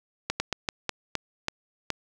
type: slowing click train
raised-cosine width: 0.2 ms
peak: -9 dBFS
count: 8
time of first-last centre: 0.3-1.903 s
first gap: 100 ms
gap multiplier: 1.27
effects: none